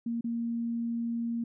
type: tone with dropouts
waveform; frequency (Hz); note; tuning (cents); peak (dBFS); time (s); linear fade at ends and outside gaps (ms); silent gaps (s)
sine; 233.1; A#3; 0; -29; 0.06-1.44; 5; 0.21-0.242
effects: none